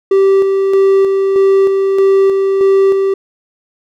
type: tone with tremolo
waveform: triangle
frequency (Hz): 389.2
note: G4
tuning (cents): -12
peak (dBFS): -4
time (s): 0.11-3.14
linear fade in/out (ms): 5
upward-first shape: square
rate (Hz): 1.6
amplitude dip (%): 35
effects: none